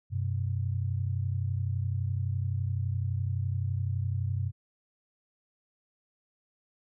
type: tone pair together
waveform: sine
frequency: 95 / 126.81 Hz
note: F#2 / B2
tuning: +46 / +46 cents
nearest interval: perfect fourth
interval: 500 cents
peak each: -29 / -32 dBFS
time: 0.1-4.52 s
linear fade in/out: 50 ms
effects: none